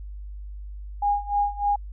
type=tone with tremolo; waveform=sine; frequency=817 Hz; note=G#5; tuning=29 cents flat; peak=-18 dBFS; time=1.02-1.76 s; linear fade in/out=5 ms; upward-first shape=sine; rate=3.3 Hz; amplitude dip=90%; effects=added 50 Hz sine -34 dBFS peak until 1.92 s